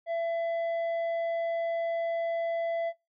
triangle tone with tanh clipping, 670 Hz, E5, 28 cents sharp, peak -29 dBFS, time 0.06-2.93 s, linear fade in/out 50 ms, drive 10 dB, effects noise-tail reverb RT60 0.2 s tail -19 dB re dry

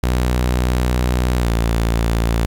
sawtooth tone with pitch glide, 61.74 to 56.94 Hz, B1 to A#1, 0 to -40 cents, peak -11 dBFS, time 0.03-2.46 s, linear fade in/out 5 ms, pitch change -140 cents, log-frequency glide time 1.37-1.51 s, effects 8-bit

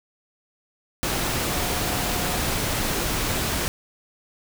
sine tone in noise, 720 Hz, F#5, 47 cents flat, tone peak -35 dBFS, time 1.49-2.38 s, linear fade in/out 0 ms, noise pink, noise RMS -25 dBFS, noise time 1.03-3.68 s, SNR -13 dB, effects none

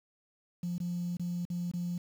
triangle tone with dropouts, 175.1 Hz, F3, 5 cents sharp, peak -28 dBFS, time 0.63-1.98 s, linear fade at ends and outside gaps 5 ms, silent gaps 0.782-0.801 / 1.17-1.195 / 1.453-1.5 / 1.715-1.736 s, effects tanh soft clip ceiling -29 dBFS + 9-bit

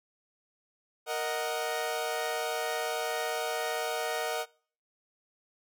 sawtooth chord, D# minor, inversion second, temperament equal, 466.2 / 622.3 / 740 Hz, A#4 / D#5 / F#5, 0 / 0 / 0 cents, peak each -31 dBFS, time 1.06-4.46 s, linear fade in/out 50 ms, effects noise-tail reverb RT60 0.5 s tail -25 dB re dry

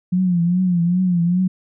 sine tone with vibrato, 177.5 Hz, F3, 28 cents sharp, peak -14 dBFS, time 0.12-1.48 s, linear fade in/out 10 ms, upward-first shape triangle, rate 2.5 Hz, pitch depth 98 cents each way, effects none

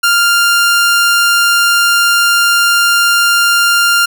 sawtooth tone, 1397 Hz, F6, in tune, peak -4 dBFS, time 0.03-4.06 s, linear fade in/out 10 ms, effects none

